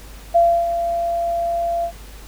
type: tone with ADSR envelope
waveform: sine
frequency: 683 Hz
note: F5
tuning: 39 cents flat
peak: -9 dBFS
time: 0.34-1.92 s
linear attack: 19 ms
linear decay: 300 ms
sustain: -9 dB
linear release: 80 ms
effects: added 50 Hz sine -37 dBFS peak until 2.27 s + pink hiss -43 dBFS RMS until 2.27 s